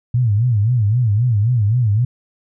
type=tone with vibrato; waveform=sine; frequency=112.9 Hz; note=A2; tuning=45 cents sharp; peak=-12 dBFS; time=0.14-2.05 s; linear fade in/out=5 ms; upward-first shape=sine; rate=3.8 Hz; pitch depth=200 cents each way; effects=none